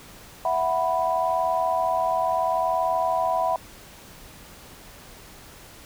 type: chord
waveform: sine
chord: E suspended second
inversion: none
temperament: equal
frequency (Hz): 659.3 / 740 / 987.8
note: E5 / F#5 / B5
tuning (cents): 0 / 0 / 0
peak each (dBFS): -25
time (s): 0.45-3.56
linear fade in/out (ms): 2
effects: pink hiss -46 dBFS RMS until 5.85 s